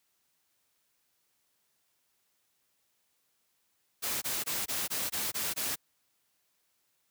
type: noise bursts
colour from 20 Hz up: white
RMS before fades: -33 dBFS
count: 8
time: 4.02-5.76 s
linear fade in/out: 20 ms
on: 200 ms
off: 20 ms
effects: white hiss -75 dBFS RMS until 7.1 s + high-pass 60 Hz 12 dB/octave